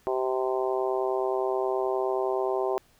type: harmonic tone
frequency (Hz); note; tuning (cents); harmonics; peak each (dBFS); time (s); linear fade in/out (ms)
129.5; C3; -17; 3 / 4 / 5 / 6 / 7 / 8; -27 / -34 / -31 / -34 / -36 / -37; 0.07-2.78; 0
effects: pink hiss -62 dBFS RMS until 2.99 s